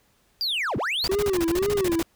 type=linear two-way sweep; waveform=triangle; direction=down then up; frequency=4892 to 69.3 to 4892 Hz; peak=-22 dBFS; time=0.41-1.07 s; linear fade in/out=0 ms; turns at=0.77 s
type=noise bursts; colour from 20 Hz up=pink; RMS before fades=-30 dBFS; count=14; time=1.04-2.029 s; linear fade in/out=2 ms; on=40 ms; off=33 ms
type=tone with vibrato; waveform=triangle; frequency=370 Hz; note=F#4; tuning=in tune; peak=-19 dBFS; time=1.09-2.02 s; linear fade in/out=5 ms; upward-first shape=sine; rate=2 Hz; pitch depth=200 cents each way
type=clicks; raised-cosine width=3 ms; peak=-24 dBFS; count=11; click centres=1.347 / 1.386 / 1.509 / 1.561 / 1.619 / 1.686 / 1.755 / 1.808 / 1.847 / 1.896 / 1.932 s
effects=pink hiss -64 dBFS RMS until 2.15 s